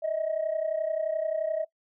sine tone pair together, 613 / 644.5 Hz, D#5 / E5, -26 / -39 cents, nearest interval minor second, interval 87 cents, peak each -29 / -27 dBFS, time 0.02-1.65 s, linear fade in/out 20 ms, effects noise-tail reverb RT60 0.1 s tail -19 dB re dry + tanh soft clip ceiling -21 dBFS

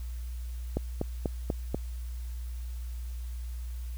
click train, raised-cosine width 2 ms, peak -15 dBFS, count 5, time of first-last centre 0.77-1.746 s, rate 4.1 Hz, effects added 60 Hz sine -34 dBFS peak until 3.97 s + white hiss -56 dBFS RMS until 3.97 s

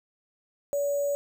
sine tone with sample-and-hold, 570 Hz, C#5, 48 cents sharp, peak -24 dBFS, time 0.73-1.15 s, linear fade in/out 0 ms, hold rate 7350 Hz, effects none

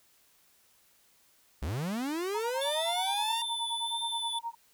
45% pulse linear sweep, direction up, 58.1 to 944 Hz, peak -31 dBFS, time 1.62-3.42 s, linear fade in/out 5 ms
sine tone with tremolo, 929 Hz, A#5, 6 cents flat, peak -31 dBFS, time 2.34-4.55 s, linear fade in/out 10 ms, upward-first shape sine, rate 9.5 Hz, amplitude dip 100%
square tone with vibrato, 3520 Hz, A7, in tune, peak -33 dBFS, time 2.61-4.39 s, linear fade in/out 5 ms, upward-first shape triangle, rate 1.6 Hz, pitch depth 24 cents each way
effects white hiss -65 dBFS RMS until 4.73 s

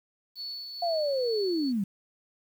sine tone with tremolo, 4435 Hz, C#8, in tune, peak -34 dBFS, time 0.35-1.73 s, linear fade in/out 50 ms, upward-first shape sine, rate 2.2 Hz, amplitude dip 35%
sine linear sweep, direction down, 707 to 185 Hz, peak -25 dBFS, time 0.82-1.84 s, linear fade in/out 5 ms
effects 9-bit

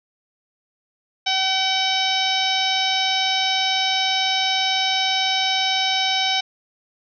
harmonic tone, 762 Hz, G5, 49 cents flat, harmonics 1 / 2 / 3 / 4 / 5 / 6 / 7 / 8, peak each -24 / -31 / -26 / -24 / -24 / -33 / -27 / -37 dBFS, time 1.26-6.41 s, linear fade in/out 10 ms, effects none

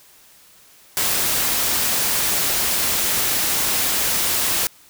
white noise, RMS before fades -20 dBFS, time 0.97-4.67 s, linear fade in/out 0 ms, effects white hiss -50 dBFS RMS until 4.89 s

